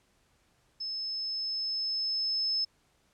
sine tone with level ramp, 5220 Hz, E8, 18 cents flat, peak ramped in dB -33 to -26 dBFS, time 0.8-2.65 s, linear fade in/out 10 ms, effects pink hiss -69 dBFS RMS until 3.13 s + low-pass 10000 Hz 12 dB/octave

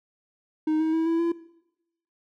triangle tone with pitch steps, 311.1 / 317.5 / 323.9 / 330.6 / 337.3 Hz, D#4 / D#4 / E4 / E4 / E4, 0 / +35 / -30 / +5 / +40 cents, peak -19 dBFS, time 0.67-1.32 s, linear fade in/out 5 ms, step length 130 ms, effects noise-tail reverb RT60 0.8 s tail -18 dB re dry

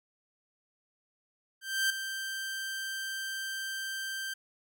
sawtooth tone with ADSR envelope, 1568 Hz, G6, in tune, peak -21 dBFS, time 1.61-4.34 s, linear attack 290 ms, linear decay 4 ms, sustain -10 dB, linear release 8 ms, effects none

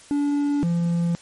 triangle tone pair in turn, 287.8 / 170.75 Hz, D4 / F3, -35 / -39 cents, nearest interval major sixth, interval 904 cents, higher first, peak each -17 dBFS, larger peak neither, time 0.11-0.63 / 0.63-1.15 s, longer neither, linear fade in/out 0 ms, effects white hiss -48 dBFS RMS until 1.21 s + MP3 48 kbps

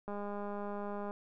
click train, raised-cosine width 1 ms, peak -28 dBFS, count 211, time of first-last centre 0.08-1.109 s, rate 204 Hz, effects none

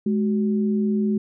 sine tone pair together, 210.5 / 375.1 Hz, G#3 / F#4, +24 / +24 cents, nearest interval minor seventh, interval 1000 cents, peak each -19 / -27 dBFS, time 0.06-1.18 s, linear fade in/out 5 ms, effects none

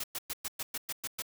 white noise bursts, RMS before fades -36 dBFS, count 9, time 0-1.222 s, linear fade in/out 5 ms, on 38 ms, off 110 ms, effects none

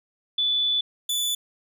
sine / sawtooth tone pair in turn, 3475 / 3475 Hz, A7 / A7, -22 / -22 cents, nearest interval unison, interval 0 cents, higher neither, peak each -20 dBFS, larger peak neither, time 0.38-0.81 / 1.09-1.35 s, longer first, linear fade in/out 5 ms, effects none

